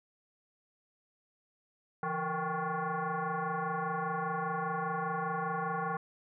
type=tone with frequency modulation; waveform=sine; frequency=170 Hz; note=F3; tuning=46 cents flat; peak=-31 dBFS; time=2.03-5.97 s; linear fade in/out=2 ms; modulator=315 Hz; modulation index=4.1; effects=none